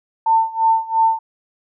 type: tone with tremolo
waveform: sine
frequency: 897 Hz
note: A5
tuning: 33 cents sharp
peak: -10 dBFS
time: 0.26-1.19 s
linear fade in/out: 5 ms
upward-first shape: sine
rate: 2.9 Hz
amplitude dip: 90%
effects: none